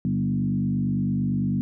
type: tone with frequency modulation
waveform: sine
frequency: 190.1 Hz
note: F#3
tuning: 47 cents sharp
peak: -21 dBFS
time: 0.05-1.61 s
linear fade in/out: 0 ms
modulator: 48.9 Hz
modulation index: 1.4
effects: none